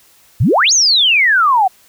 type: exponential two-way sweep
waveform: sine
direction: up then down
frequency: 90.1 to 6710 to 728 Hz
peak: -8 dBFS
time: 0.4-1.68 s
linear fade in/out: 10 ms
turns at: 0.73 s
effects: white hiss -49 dBFS RMS until 1.88 s